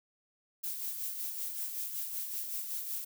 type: noise with tremolo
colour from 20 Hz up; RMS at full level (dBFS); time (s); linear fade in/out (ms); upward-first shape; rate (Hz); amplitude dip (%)
violet; -36; 0.63-3.05; 10; sine; 5.3; 45
effects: none